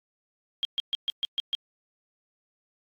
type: tone bursts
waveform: sine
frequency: 3234 Hz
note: G#7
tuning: 47 cents flat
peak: -24 dBFS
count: 7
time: 0.63-1.55 s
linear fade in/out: 0 ms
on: 20 ms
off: 130 ms
effects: AAC 64 kbps